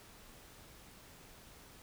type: silence
effects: pink hiss -57 dBFS RMS until 1.82 s